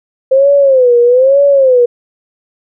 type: tone with vibrato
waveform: sine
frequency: 520 Hz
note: C5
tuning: 11 cents flat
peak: -4 dBFS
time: 0.31-1.86 s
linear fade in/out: 10 ms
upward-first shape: sine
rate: 1.1 Hz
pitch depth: 150 cents each way
effects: none